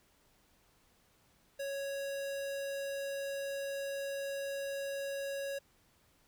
square tone, 554 Hz, C#5, 1 cent flat, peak -37 dBFS, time 1.59-5.59 s, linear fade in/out 10 ms, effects pink hiss -69 dBFS RMS until 6.27 s

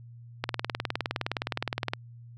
click train, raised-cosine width 0.3 ms, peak -12 dBFS, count 30, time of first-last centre 0.44-1.935 s, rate 19.4 Hz, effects added 118 Hz sine -45 dBFS peak until 2.37 s

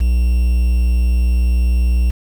triangle tone with quantisation, 60.3 Hz, B1, 41 cents flat, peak -9 dBFS, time 0-2.11 s, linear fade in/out 10 ms, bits 6, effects none

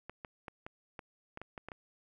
clicks, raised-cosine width 0.5 ms, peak -28 dBFS, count 10, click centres 0.096 / 0.248 / 0.482 / 0.665 / 0.992 / 1.374 / 1.416 / 1.578 / 1.686 / 1.718 s, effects 11-bit

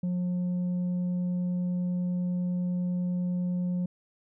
sine tone with tanh clipping, 179 Hz, F3, 43 cents sharp, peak -27 dBFS, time 0.03-3.86 s, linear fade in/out 5 ms, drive 3 dB, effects none

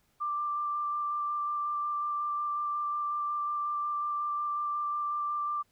sine tone with vibrato, 1181 Hz, D6, 9 cents sharp, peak -29 dBFS, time 0.2-5.63 s, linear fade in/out 20 ms, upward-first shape square, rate 5.5 Hz, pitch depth 8 cents each way, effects pink hiss -71 dBFS RMS until 5.71 s

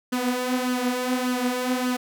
sawtooth tone with flanger, 250.6 Hz, B3, 25 cents sharp, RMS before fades -25 dBFS, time 0.12-1.97 s, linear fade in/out 10 ms, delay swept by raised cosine 0.64 to 6.24 ms, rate 1.7 Hz, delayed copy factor +0.6, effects none

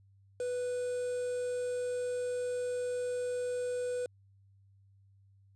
triangle tone with quantisation, 493.9 Hz, B4, in tune, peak -30 dBFS, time 0.4-4.06 s, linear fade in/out 2 ms, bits 8, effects added 98 Hz sine -60 dBFS peak until 5.55 s + resampled to 24000 Hz

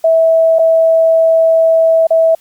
sine tone with dropouts, 652 Hz, E5, 19 cents flat, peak -6 dBFS, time 0.04-2.35 s, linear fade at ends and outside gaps 5 ms, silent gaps 0.587-0.592 / 2.07-2.105 s, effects white hiss -50 dBFS RMS until 2.4 s + Opus 48 kbps

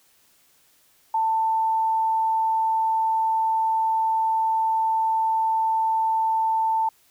sine tone, 890 Hz, A5, 20 cents sharp, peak -19 dBFS, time 1.14-6.89 s, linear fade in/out 5 ms, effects white hiss -60 dBFS RMS until 7.1 s

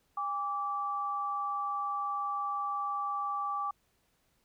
sine tone pair together, 810 / 1161.4 Hz, G#5 / D6, -43 / -20 cents, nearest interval tritone, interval 623 cents, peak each -37 / -32 dBFS, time 0.17-3.71 s, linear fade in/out 5 ms, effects pink hiss -73 dBFS RMS until 4.44 s

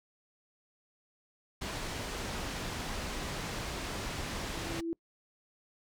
pink low-pass noise, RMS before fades -38 dBFS, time 1.61-4.81 s, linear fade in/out 10 ms, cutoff 7100 Hz, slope 12 dB/octave
sine tone with exponential growth, 332.6 Hz, E4, 16 cents sharp, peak -29 dBFS, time 4.24-4.93 s, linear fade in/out 0 ms, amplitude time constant 150 ms
effects noise-tail reverb RT60 0.1 s tail -26 dB re dry

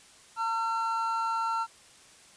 triangle tone pair together, 907 / 1359 Hz, A#5 / F6, -48 / -48 cents, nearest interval perfect fifth, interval 700 cents, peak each -28 / -28 dBFS, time 0.36-1.67 s, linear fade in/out 50 ms, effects white hiss -55 dBFS RMS until 2.36 s + resampled to 22050 Hz

